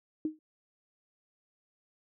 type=tone with exponential decay; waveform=sine; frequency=311.1 Hz; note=D#4; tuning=in tune; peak=-25 dBFS; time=0.25-0.39 s; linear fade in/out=2 ms; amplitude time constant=29 ms; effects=none